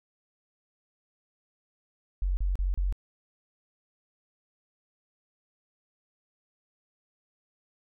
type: tone bursts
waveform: sine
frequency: 46.16 Hz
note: F#1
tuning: 3 cents flat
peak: -24 dBFS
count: 4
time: 2.22-2.925 s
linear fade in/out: 0 ms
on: 150 ms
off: 35 ms
effects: none